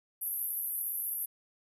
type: band-pass noise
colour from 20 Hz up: white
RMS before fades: -35 dBFS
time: 0.21-1.26 s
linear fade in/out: 10 ms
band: 11000 to 13000 Hz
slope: 96 dB/octave
effects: resampled to 32000 Hz